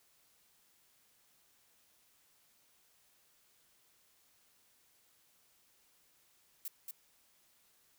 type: noise with echo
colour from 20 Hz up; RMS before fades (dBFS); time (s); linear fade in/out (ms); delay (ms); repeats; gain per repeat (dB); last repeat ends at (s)
violet; -41; 6.65-6.68; 2; 230; 1; -3; 6.91
effects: white hiss -70 dBFS RMS until 7.98 s